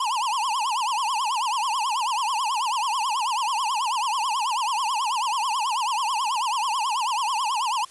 square tone with vibrato, 957 Hz, A#5, 45 cents sharp, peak -23 dBFS, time 0-7.85 s, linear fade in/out 5 ms, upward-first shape triangle, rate 9.2 Hz, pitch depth 280 cents each way, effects white hiss -49 dBFS RMS until 7.9 s + resampled to 24000 Hz

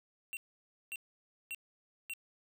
square tone bursts, 2737 Hz, F7, 36 cents flat, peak -39 dBFS, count 4, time 0.33-2.136 s, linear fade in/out 0 ms, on 39 ms, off 550 ms, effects none

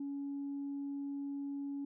sine tone, 280.8 Hz, C#4, 22 cents sharp, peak -36 dBFS, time 0-1.85 s, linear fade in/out 5 ms, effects tanh soft clip ceiling -34 dBFS

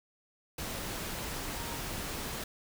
sine tone in noise, 932.3 Hz, A#5, in tune, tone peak -46 dBFS, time 1.54-1.79 s, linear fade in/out 5 ms, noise pink, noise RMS -38 dBFS, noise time 0.58-2.44 s, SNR -11 dB, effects none

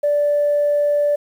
sine tone, 584 Hz, D5, 10 cents flat, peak -13 dBFS, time 0.03-1.16 s, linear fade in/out 10 ms, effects tanh soft clip ceiling -10 dBFS + 8-bit

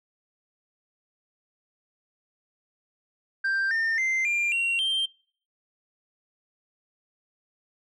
sine tone with pitch steps, 1577 / 1811.5 / 2081 / 2390 / 2746 / 3154 Hz, G6 / A6 / C7 / D7 / F7 / G7, +10 / +50 / -10 / +30 / -30 / +10 cents, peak -20 dBFS, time 3.44-5.06 s, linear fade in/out 10 ms, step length 270 ms, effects noise-tail reverb RT60 0.5 s tail -25 dB re dry + tanh soft clip ceiling -22 dBFS

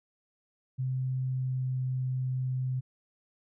sine tone with pitch glide, 129.7 to 128.88 Hz, C3 to C3, -15 to -26 cents, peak -28 dBFS, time 0.78-2.81 s, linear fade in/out 20 ms, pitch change -11 cents, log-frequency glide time 1.22-1.78 s, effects none

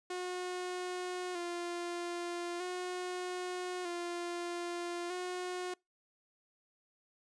sawtooth tone with vibrato, 354.8 Hz, F4, 27 cents sharp, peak -33 dBFS, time 0.1-5.74 s, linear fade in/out 5 ms, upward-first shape square, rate 0.4 Hz, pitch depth 36 cents each way, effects noise-tail reverb RT60 0.2 s tail -26 dB re dry + resampled to 22050 Hz

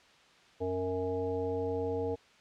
harmonic tone with a mistuned harmonic, 92.5 Hz, F#2, in tune, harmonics 1 / 3 / 5 / 7 / 9, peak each -39 / -39 / -32 / -42 / -43 dBFS, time 0.6-2.16 s, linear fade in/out 20 ms, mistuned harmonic 3, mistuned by -16 cents, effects white hiss -60 dBFS RMS until 2.4 s + low-pass 4000 Hz 12 dB/octave

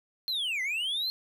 triangle linear two-way sweep, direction down then up, 4239 to 1975.5 to 4239 Hz, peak -27 dBFS, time 0.28-1.1 s, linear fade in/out 0 ms, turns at 0.62 s, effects none

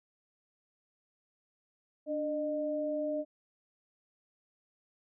sine tone pair together, 294.3 / 609 Hz, D4 / D#5, +4 / -37 cents, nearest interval octave + minor second, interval 1259 cents, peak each -36 / -32 dBFS, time 2.06-3.25 s, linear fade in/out 50 ms, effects none

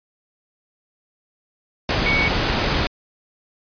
sine tone in noise, 2236 Hz, C#7, 14 cents sharp, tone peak -18 dBFS, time 2.06-2.28 s, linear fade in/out 2 ms, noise pink, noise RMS -20 dBFS, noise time 1.89-2.87 s, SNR -1 dB, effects resampled to 11025 Hz

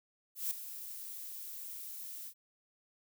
violet noise with ADSR envelope, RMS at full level -33 dBFS, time 0.35-2.34 s, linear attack 160 ms, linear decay 4 ms, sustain -12 dB, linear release 75 ms, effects none

